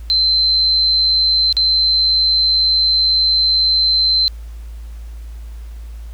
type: tone with dropouts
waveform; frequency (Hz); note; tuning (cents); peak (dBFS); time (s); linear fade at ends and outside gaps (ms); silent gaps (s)
sine; 4091; C8; -40; -11; 0.1-4.28; 0; 1.526-1.568
effects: added 56 Hz sine -28 dBFS peak until 6.13 s + pink hiss -50 dBFS RMS until 6.13 s